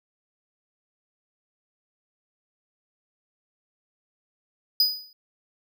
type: tone with exponential decay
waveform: square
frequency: 4964 Hz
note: D#8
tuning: 5 cents flat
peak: -15 dBFS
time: 4.8-5.13 s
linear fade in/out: 2 ms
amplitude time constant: 71 ms
effects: none